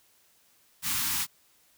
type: band-stop noise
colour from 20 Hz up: white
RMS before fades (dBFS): -29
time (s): 0.82-1.27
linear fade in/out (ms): 50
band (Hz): 320 to 840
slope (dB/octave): 96
effects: white hiss -64 dBFS RMS until 1.77 s